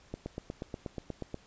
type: click train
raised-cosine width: 2 ms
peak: -23 dBFS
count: 11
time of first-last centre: 0.14-1.343 s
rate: 8.31 Hz
effects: pink hiss -60 dBFS RMS until 1.46 s + resampled to 16000 Hz